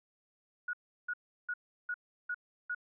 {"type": "tone bursts", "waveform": "sine", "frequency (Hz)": 1456, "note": "F#6", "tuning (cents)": -28, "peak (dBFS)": -33, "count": 6, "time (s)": [0.68, 2.748], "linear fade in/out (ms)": 5, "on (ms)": 53, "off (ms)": 350, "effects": []}